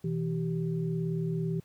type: tone cluster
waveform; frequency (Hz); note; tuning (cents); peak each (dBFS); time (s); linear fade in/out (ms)
sine; 125.3 / 163.3 / 388.2; B2 / E3 / G4; +25 / -16 / -17; -36 / -29 / -36; 0.04-1.6; 5
effects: pink hiss -65 dBFS RMS until 1.64 s + high-pass 80 Hz 12 dB/octave